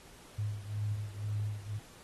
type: beating tone pair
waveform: sine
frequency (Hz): 103.83 / 105.83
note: G#2 / G#2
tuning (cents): 0 / +33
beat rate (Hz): 2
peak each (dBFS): -35 / -38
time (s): 0.38-1.79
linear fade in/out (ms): 10
effects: pink hiss -56 dBFS RMS until 2.03 s + AAC 32 kbps